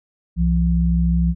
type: tone pair together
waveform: sine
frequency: 63.9 / 170.59 Hz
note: C2 / F3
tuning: -40 / -40 cents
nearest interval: octave + perfect fourth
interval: 1700 cents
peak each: -17 dBFS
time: 0.36-1.35 s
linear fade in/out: 50 ms
effects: none